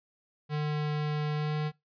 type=tone with pitch glide; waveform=square; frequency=150.2 to 151.68 Hz; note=D3 to D#3; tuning=+39 to -44 cents; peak=-29 dBFS; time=0.49-1.72 s; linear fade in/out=50 ms; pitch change=+17 cents; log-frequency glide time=1.34-1.54 s; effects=noise-tail reverb RT60 0.2 s tail -22 dB re dry + resampled to 11025 Hz